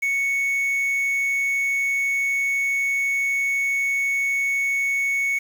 triangle tone with quantisation, 2217 Hz, C#7, in tune, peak -18 dBFS, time 0.02-5.39 s, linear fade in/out 10 ms, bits 7, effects none

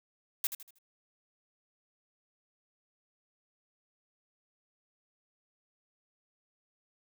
blue noise with echo, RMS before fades -30 dBFS, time 0.44-0.47 s, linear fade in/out 2 ms, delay 79 ms, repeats 4, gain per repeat -9 dB, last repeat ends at 0.786 s, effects none

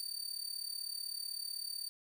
sawtooth tone with amplitude modulation, 4592 Hz, D8, 40 cents flat, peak -33 dBFS, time 0-1.89 s, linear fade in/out 0 ms, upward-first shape sine, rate 35.9 Hz, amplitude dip 80%, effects 10-bit

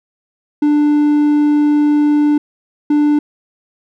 triangle tone pair in turn, 295.7 / 295.7 Hz, D4 / D4, +12 / +12 cents, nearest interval unison, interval 0 cents, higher neither, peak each -7 dBFS, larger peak neither, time 0.62-2.38 / 2.9-3.19 s, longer first, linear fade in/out 5 ms, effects none

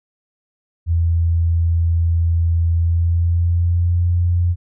sine tone with pitch glide, 83.8 to 87.36 Hz, E2 to F2, +29 to +1 cents, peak -13 dBFS, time 0.86-4.56 s, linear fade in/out 50 ms, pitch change +72 cents, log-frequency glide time 2.74-4.06 s, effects none

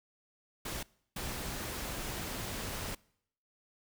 pink noise bursts at uneven times, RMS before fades -39 dBFS, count 2, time 0.65-0.83 / 1.16-2.95 s, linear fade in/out 5 ms, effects noise-tail reverb RT60 0.7 s tail -24 dB re dry

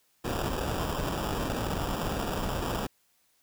pink noise with sample-and-hold, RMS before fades -31 dBFS, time 0.24-2.87 s, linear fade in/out 10 ms, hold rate 2100 Hz, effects white hiss -69 dBFS RMS until 3.42 s

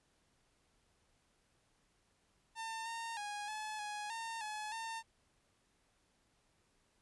sawtooth tone with pitch steps, 901 / 917 / 826 / 858 / 835 / 911 / 851 / 906 Hz, A5 / A#5 / G#5 / A5 / G#5 / A#5 / G#5 / A#5, +41 / -29 / -10 / -44 / +9 / -40 / +42 / -50 cents, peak -37 dBFS, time 2.55-5.03 s, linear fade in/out 50 ms, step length 310 ms, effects pink hiss -75 dBFS RMS until 7.01 s + resampled to 24000 Hz

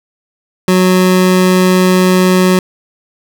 25% pulse tone, 184.1 Hz, F#3, 8 cents flat, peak -3 dBFS, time 0.68-2.59 s, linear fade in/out 2 ms, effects none

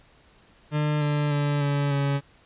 40% pulse tone with pitch steps, 150 / 147.59 / 145.23 / 142.9 / 140.6 Hz, D3 / D3 / D3 / D3 / C#3, +37 / +9 / -19 / -47 / +25 cents, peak -21 dBFS, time 0.71-2.21 s, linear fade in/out 50 ms, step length 300 ms, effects pink hiss -57 dBFS RMS until 2.45 s + resampled to 8000 Hz

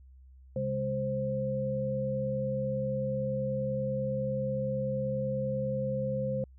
sine tone cluster, 133.2 / 203.5 / 524 Hz, C3 / G#3 / C5, +31 / -35 / +2 cents, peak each -34 / -36 / -31 dBFS, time 0.56-6.44 s, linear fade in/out 2 ms, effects added 65 Hz sine -51 dBFS peak until 6.58 s

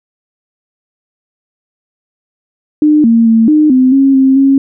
sine tone with pitch steps, 302 / 229.5 / 225.5 / 304.7 / 257.2 / 272 / 265.9 / 272.6 Hz, D4 / A#3 / A3 / D#4 / C4 / C#4 / C4 / C#4, +48 / -27 / +43 / -36 / -30 / -33 / +28 / -29 cents, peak -4 dBFS, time 2.82-4.58 s, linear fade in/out 2 ms, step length 220 ms, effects none

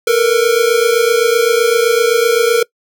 square tone pair together, 450.6 / 478.4 Hz, A4 / A#4, +41 / +45 cents, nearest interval minor second, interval 104 cents, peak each -13 dBFS, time 0.07-2.63 s, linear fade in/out 5 ms, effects noise-tail reverb RT60 0.1 s tail -23 dB re dry

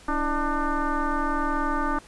sine tone with frequency modulation, 587.3 Hz, D5, in tune, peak -22 dBFS, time 0.08-1.99 s, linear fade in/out 5 ms, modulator 304 Hz, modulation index 2.8, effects pink hiss -50 dBFS RMS until 2.07 s + resampled to 24000 Hz

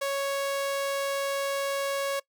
sawtooth tone, 554.4 Hz, C#5, in tune, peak -23 dBFS, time 0.01-2.2 s, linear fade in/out 10 ms, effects noise-tail reverb RT60 0.1 s tail -22 dB re dry

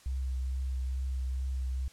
sine tone with vibrato, 65.1 Hz, C2, 8 cents flat, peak -30 dBFS, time 0.06-1.88 s, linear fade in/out 0 ms, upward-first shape triangle, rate 2.3 Hz, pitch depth 22 cents each way, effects white hiss -58 dBFS RMS until 1.92 s + low-pass 9000 Hz 12 dB/octave

